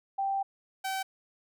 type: tone pair in turn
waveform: sine / sawtooth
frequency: 784 / 768.3 Hz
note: G5 / G5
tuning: 0 / -35 cents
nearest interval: unison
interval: 35 cents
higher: first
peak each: -27 dBFS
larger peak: neither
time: 0.18-0.43 / 0.84-1.03 s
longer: first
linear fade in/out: 10 ms
effects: none